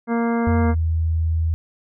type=harmonic tone; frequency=232.9 Hz; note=A#3; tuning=1 cent flat; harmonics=1 / 2 / 3 / 4 / 5 / 6 / 7 / 9; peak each=-19 / -25 / -29 / -31 / -33 / -35 / -36 / -38 dBFS; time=0.07-0.75 s; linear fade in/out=50 ms
type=tone with pitch glide; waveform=sine; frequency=87 to 81.17 Hz; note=F2 to E2; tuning=-6 to -26 cents; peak=-17 dBFS; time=0.47-1.54 s; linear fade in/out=0 ms; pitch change=-120 cents; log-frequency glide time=0.62-0.69 s
effects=none